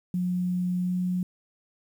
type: tone with pitch glide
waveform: sine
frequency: 179.9 to 181.15 Hz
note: F#3 to F#3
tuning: -48 to -36 cents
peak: -24 dBFS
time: 0.14-1.23 s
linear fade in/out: 2 ms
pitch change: +12 cents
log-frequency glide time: 0.8-0.95 s
effects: 9-bit